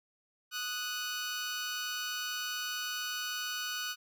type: tone pair together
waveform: 15% pulse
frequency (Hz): 1244.5 / 1480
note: D#6 / F#6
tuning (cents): 0 / 0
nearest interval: minor third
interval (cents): 300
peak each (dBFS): -35 / -29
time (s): 0.51-3.96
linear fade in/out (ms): 50
effects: none